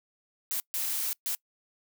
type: noise bursts at uneven times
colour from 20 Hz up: blue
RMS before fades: -31 dBFS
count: 3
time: 0.51-0.6 / 0.74-1.13 / 1.26-1.35 s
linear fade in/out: 0 ms
effects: noise-tail reverb RT60 0.1 s tail -24 dB re dry